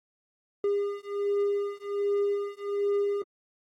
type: beating tone pair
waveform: triangle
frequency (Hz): 404.2 / 405.5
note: G#4 / G#4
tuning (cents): -47 / -41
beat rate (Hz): 1.3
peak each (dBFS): -27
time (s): 0.64-3.22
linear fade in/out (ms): 2
effects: AAC 48 kbps